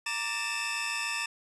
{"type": "tone cluster", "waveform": "sawtooth", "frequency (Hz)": [932, 1169, 1780, 2608, 2715], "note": ["A#5", "D6", "A6", "E7", "F7"], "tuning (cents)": [-1, -8, 20, -19, -50], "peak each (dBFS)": [-37, -36, -33, -30, -35], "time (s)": [0.06, 1.26], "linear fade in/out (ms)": 5, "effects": ["resampled to 22050 Hz", "10-bit"]}